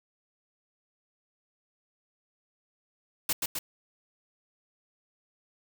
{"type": "noise with echo", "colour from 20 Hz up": "white", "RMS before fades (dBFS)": -27, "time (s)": [3.29, 3.33], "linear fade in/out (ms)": 5, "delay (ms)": 130, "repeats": 2, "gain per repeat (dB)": -3, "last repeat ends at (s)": 3.59, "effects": []}